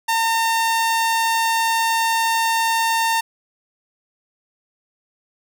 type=tone; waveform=sawtooth; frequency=909 Hz; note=A#5; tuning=44 cents flat; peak=-13 dBFS; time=0.08-3.21 s; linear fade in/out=10 ms; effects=none